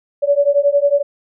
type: beating tone pair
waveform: sine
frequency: 565 / 576 Hz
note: C#5 / D5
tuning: +33 / -34 cents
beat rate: 11 Hz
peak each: -14 dBFS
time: 0.22-1.03 s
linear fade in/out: 20 ms
effects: none